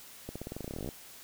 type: accelerating click train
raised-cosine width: 2 ms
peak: -25 dBFS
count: 19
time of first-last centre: 0.29-0.889 s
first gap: 66 ms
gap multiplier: 0.91
effects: white hiss -51 dBFS RMS until 1.23 s